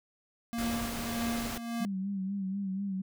square tone with tremolo, 233.1 Hz, A#3, in tune, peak -31 dBFS, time 0.53-1.85 s, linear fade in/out 0 ms, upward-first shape sine, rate 1.7 Hz, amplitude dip 65%
pink noise, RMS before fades -38 dBFS, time 0.58-1.58 s, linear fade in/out 5 ms
sine tone with vibrato, 194.5 Hz, G3, 13 cents flat, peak -31 dBFS, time 1.8-3.02 s, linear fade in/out 10 ms, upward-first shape sine, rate 4.1 Hz, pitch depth 58 cents each way
effects none

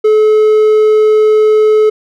triangle tone, 430 Hz, A4, 40 cents flat, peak -3 dBFS, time 0.04-1.9 s, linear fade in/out 10 ms, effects none

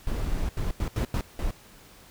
brown noise bursts at uneven times, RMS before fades -27 dBFS, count 6, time 0.07-0.49 / 0.57-0.71 / 0.8-0.88 / 0.96-1.05 / 1.14-1.21 / 1.39-1.51 s, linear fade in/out 2 ms, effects pink hiss -52 dBFS RMS until 2.1 s

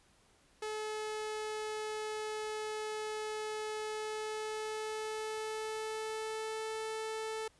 sawtooth tone with pitch glide, 430 to 439.5 Hz, A4 to A4, -40 to -2 cents, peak -33 dBFS, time 0.62-7.48 s, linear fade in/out 5 ms, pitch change +38 cents, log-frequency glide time 3.78-6.73 s, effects pink hiss -67 dBFS RMS until 7.59 s + resampled to 24000 Hz

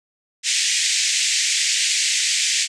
white band-pass noise, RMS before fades -20 dBFS, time 0.43-2.68 s, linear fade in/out 50 ms, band 1900 to 8100 Hz, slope 48 dB/octave, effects none

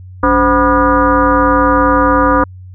sine tone with frequency modulation, 748 Hz, F#5, 19 cents sharp, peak -7 dBFS, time 0.23-2.44 s, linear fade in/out 5 ms, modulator 231 Hz, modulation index 2.7, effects added 92 Hz sine -30 dBFS peak until 2.74 s

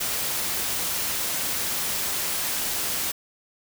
white noise, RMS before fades -27 dBFS, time 0-3.12 s, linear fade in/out 10 ms, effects none

